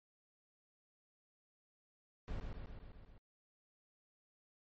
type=noise with echo; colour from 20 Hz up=brown; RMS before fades=-41 dBFS; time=2.28-2.4 s; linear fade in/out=0 ms; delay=130 ms; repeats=6; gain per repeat=-3 dB; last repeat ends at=3.18 s; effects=low-pass 4000 Hz 12 dB/octave + MP3 32 kbps